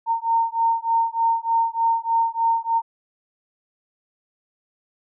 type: beating tone pair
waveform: sine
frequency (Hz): 914 / 917.3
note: A#5 / A#5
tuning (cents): -34 / -28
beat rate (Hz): 3.3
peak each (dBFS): -21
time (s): 0.06-2.82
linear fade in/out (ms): 50
effects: none